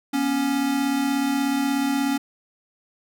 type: tone pair together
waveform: square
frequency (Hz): 241.4 / 278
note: B3 / C#4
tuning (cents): -39 / +5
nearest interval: major second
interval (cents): 244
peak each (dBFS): -28 / -22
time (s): 0.13-2.18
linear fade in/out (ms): 10
effects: none